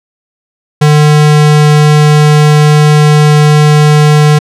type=tone; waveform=square; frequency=150.1 Hz; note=D3; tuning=38 cents sharp; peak=-3 dBFS; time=0.81-4.39 s; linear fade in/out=10 ms; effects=low-pass 9000 Hz 12 dB/octave